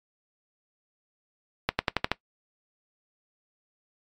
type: accelerating click train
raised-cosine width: 0.3 ms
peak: -6 dBFS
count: 6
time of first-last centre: 1.69-2.116 s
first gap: 100 ms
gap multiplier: 0.92
effects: noise-tail reverb RT60 0.1 s tail -19 dB re dry + MP3 96 kbps